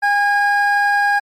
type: tone pair together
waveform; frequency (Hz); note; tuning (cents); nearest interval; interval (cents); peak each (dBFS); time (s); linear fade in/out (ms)
triangle; 813.1 / 1636; G#5 / G#6; -37 / -26; octave; 1211; -13; 0.02-1.2; 20
effects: tanh soft clip ceiling -4 dBFS + MP3 64 kbps